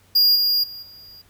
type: tone with level steps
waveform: square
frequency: 4834 Hz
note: D8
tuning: 49 cents sharp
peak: -13 / -17 / -34 / -42 dBFS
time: 0.15-1.22 s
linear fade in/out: 10 ms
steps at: 0.35 / 0.63 / 0.82 s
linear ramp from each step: 10 ms
effects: added 95 Hz sine -57 dBFS peak until 1.29 s + pink hiss -57 dBFS RMS until 1.29 s